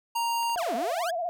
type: tone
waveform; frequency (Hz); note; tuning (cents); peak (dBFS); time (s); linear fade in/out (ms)
square; 932.3; A#5; 0; -26; 0.15-0.56; 10
type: click train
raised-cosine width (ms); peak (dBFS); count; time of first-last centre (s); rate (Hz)
0.3; -33; 6; 0.43-0.761; 15.1
type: tone with vibrato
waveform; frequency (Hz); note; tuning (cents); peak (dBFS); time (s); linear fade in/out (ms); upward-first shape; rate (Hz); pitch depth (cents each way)
sine; 688; F5; -26; -27; 0.56-1.29; 0; sine; 16; 90
type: exponential two-way sweep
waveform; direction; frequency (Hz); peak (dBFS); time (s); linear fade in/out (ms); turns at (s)
sawtooth; down then up; 1760 to 213.8 to 1760; -28; 0.57-1.11; 10; 0.75
effects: none